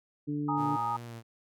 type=harmonic tone; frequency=146.83 Hz; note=D3; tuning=in tune; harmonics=1 / 2 / 3; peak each=-35 / -31 / -45 dBFS; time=0.27-0.77 s; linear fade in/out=20 ms
type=chord; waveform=sine; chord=Ab suspended second; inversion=none; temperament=equal; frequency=830.6 / 932.3 / 1244.5 Hz; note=Ab5 / Bb5 / Eb6; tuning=0 / 0 / 0 cents; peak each=-33 dBFS; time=0.48-0.97 s; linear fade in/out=10 ms
type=tone with vibrato; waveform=sawtooth; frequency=116.8 Hz; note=A#2; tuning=4 cents sharp; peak=-37 dBFS; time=0.56-1.23 s; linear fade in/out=50 ms; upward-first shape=sine; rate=2.7 Hz; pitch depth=29 cents each way
effects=none